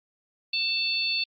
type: harmonic tone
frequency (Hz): 888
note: A5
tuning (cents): +16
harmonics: 3 / 4 / 5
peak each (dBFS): -28 / -32 / -27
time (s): 0.53-1.24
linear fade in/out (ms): 5
effects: Opus 48 kbps